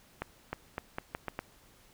accelerating click train, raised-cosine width 0.5 ms, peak -19 dBFS, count 7, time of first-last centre 0.22-1.391 s, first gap 310 ms, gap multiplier 0.81, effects pink hiss -61 dBFS RMS until 1.93 s

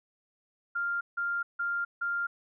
sine tone bursts, 1396.9 Hz, F6, in tune, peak -28 dBFS, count 4, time 0.75-2.27 s, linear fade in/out 10 ms, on 260 ms, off 160 ms, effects none

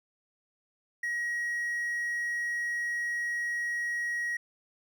triangle tone with hard clipping, 1900 Hz, A#6, 33 cents sharp, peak -30 dBFS, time 1.03-4.37 s, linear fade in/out 5 ms, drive 5 dB, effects none

